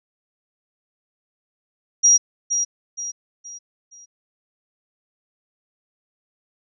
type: tone with echo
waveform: sine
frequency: 5720 Hz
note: F8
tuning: 41 cents sharp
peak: -10 dBFS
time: 2.03-2.18 s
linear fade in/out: 20 ms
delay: 470 ms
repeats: 4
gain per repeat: -8 dB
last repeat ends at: 4.06 s
effects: none